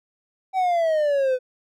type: exponential sweep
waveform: triangle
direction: down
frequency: 769 to 500 Hz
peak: -16 dBFS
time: 0.53-1.39 s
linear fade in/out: 50 ms
effects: none